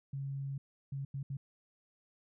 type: tone bursts at uneven times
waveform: sine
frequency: 137.6 Hz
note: C#3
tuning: 12 cents flat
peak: -36 dBFS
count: 4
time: 0.13-0.58 / 0.92-1.05 / 1.14-1.23 / 1.3-1.37 s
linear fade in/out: 5 ms
effects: none